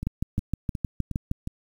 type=two click trains; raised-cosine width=5 ms; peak=-18 / -13 dBFS; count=5 / 9; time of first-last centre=0.03-1.474 / 0.07-1.314 s; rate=2.77 / 6.43 Hz; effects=8-bit